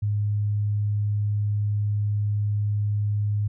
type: tone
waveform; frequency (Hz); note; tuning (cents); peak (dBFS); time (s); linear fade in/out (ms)
sine; 103.83; G#2; 0; -21; 0.02-3.48; 10
effects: none